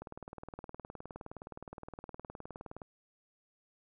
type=click train; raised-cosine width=1 ms; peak=-30 dBFS; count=55; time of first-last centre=0.02-2.818 s; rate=19.3 Hz; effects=none